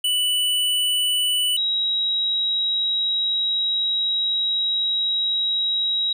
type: tone pair in turn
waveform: square / sine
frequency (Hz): 2970 / 3838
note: F#7 / A#7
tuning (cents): +6 / +50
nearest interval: major third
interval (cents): 444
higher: second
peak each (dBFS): -19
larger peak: neither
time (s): 0.04-1.57 / 1.57-6.13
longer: second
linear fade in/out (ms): 5
effects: none